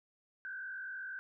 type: tone with frequency modulation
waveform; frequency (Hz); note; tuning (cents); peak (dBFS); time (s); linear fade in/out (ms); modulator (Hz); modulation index
sine; 1546; G6; -24; -40; 0.45-1.19; 0; 48.1; 1.2
effects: none